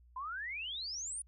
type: exponential sweep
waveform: sine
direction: up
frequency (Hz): 987.8 to 9860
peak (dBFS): -38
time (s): 0.16-1.22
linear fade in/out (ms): 5
effects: added 60 Hz sine -59 dBFS peak until 1.27 s